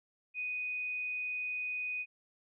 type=tone; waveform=sine; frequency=2489 Hz; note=D#7; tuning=in tune; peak=-34 dBFS; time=0.34-2.06 s; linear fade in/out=50 ms; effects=none